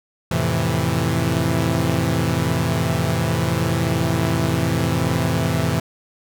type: chord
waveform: sawtooth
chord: F major seventh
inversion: none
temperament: equal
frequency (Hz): 87.31 / 110 / 130.81 / 164.81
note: F2 / A2 / C3 / E3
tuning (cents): 0 / 0 / 0 / 0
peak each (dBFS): -22 / -20 / -19 / -18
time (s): 0.31-5.8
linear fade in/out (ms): 5
effects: none